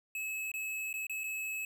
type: tone with dropouts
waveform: square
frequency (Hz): 2586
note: E7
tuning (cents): -34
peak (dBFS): -36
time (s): 0.15-1.65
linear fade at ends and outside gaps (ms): 2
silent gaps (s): 0.517-0.539 / 0.929-0.939 / 1.068-1.096 / 1.236-1.24
effects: none